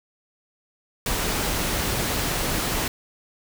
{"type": "noise", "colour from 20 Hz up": "pink", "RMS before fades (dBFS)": -25, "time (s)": [1.06, 2.88], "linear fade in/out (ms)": 2, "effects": []}